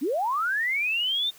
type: linear sweep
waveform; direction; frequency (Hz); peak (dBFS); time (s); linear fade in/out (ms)
sine; up; 233.1 to 3666; -23; 0.01-1.31; 20
effects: white hiss -52 dBFS RMS until 1.38 s